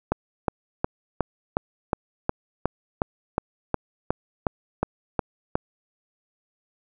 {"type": "click train", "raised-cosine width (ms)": 1, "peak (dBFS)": -7, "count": 16, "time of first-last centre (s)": [0.12, 5.555], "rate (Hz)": 2.76, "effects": []}